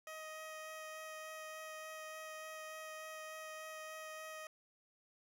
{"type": "tone with vibrato", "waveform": "15% pulse", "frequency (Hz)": 628, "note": "D#5", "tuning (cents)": 16, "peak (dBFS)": -40, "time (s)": [0.07, 4.47], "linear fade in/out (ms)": 2, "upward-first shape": "sine", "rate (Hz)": 3.4, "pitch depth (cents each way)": 8, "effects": []}